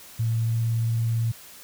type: tone with pitch glide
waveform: sine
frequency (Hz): 114 to 114.73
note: A#2 to A#2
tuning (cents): -38 to -27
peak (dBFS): -21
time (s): 0.19-1.32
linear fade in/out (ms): 10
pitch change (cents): +11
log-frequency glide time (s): 0.43-0.57
effects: white hiss -46 dBFS RMS until 1.63 s